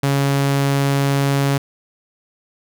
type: tone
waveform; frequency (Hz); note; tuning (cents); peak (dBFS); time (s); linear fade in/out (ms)
sawtooth; 139.2; C#3; +8; -11; 0.03-1.58; 5
effects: none